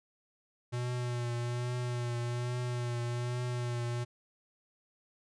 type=tone with vibrato; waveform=square; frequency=121.5 Hz; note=B2; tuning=28 cents flat; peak=-33 dBFS; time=0.72-4.05 s; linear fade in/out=20 ms; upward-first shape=triangle; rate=1.2 Hz; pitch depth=34 cents each way; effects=resampled to 22050 Hz